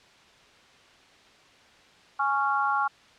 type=chord; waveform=sine; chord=Db major; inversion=second; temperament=just; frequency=831.5 / 1108.7 / 1385.9 Hz; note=Ab5 / Db6 / F6; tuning=+2 / 0 / -14 cents; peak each=-27 dBFS; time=2.19-2.88 s; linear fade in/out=10 ms; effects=white hiss -55 dBFS RMS until 3.18 s + low-pass 4000 Hz 12 dB/octave